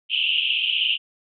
white band-pass noise, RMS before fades -22 dBFS, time 0.09-0.98 s, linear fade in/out 50 ms, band 2700 to 3100 Hz, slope 96 dB/octave, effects none

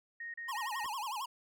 sine tone bursts, 1862 Hz, A#6, 2 cents flat, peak -40 dBFS, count 4, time 0.2-0.862 s, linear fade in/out 5 ms, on 140 ms, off 34 ms
square tone with vibrato, 954 Hz, A#5, 40 cents sharp, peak -37 dBFS, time 0.48-1.26 s, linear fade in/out 10 ms, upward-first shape sine, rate 11 Hz, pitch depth 250 cents each way
clicks, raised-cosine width 1 ms, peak -40 dBFS, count 2, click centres 0.845 / 0.86 s
effects none

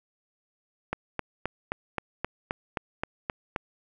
click train, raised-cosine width 0.5 ms, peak -13 dBFS, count 11, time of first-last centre 0.93-3.562 s, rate 3.8 Hz, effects none

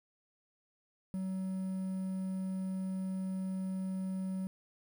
triangle tone with quantisation, 188.6 Hz, F#3, 33 cents sharp, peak -32 dBFS, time 1.14-4.47 s, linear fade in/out 0 ms, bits 10, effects none

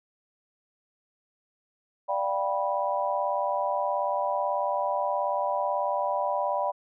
sine chord, G dominant seventh, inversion second, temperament just, 588 / 705.6 / 784 / 980 Hz, D5 / F5 / G5 / B5, +2 / +18 / 0 / -14 cents, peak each -29 / -33 / -31 / -29 dBFS, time 2.08-6.72 s, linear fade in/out 20 ms, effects none

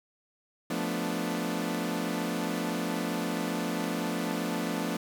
sawtooth chord, B half-diminished seventh, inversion second, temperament equal with one note detuned, 174.61 / 219.2 / 246.9 / 293.7 Hz, F3 / A3 / B3 / D4, 0 / -6 / 0 / 0 cents, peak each -31 dBFS, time 0.7-4.97 s, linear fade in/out 5 ms, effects 9-bit

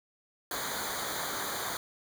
pink noise with comb filter, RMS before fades -35 dBFS, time 0.51-1.77 s, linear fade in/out 2 ms, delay 0.37 ms, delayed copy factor -1, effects none

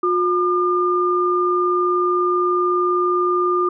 sine tone pair together, 358.1 / 1205.3 Hz, F4 / D6, +43 / +45 cents, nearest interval octave + major sixth, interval 2102 cents, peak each -18 dBFS, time 0.03-3.69 s, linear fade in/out 5 ms, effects none

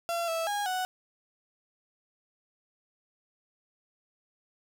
35% pulse tone with pitch steps, 681 / 657 / 820 / 741 Hz, F5 / E5 / G#5 / F#5, -44 / -6 / -22 / +2 cents, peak -27 dBFS, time 0.09-0.85 s, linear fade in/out 0 ms, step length 190 ms, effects none

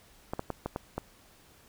clicks, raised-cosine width 1 ms, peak -18 dBFS, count 6, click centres 0.335 / 0.394 / 0.503 / 0.66 / 0.761 / 0.98 s, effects pink hiss -59 dBFS RMS until 1.68 s

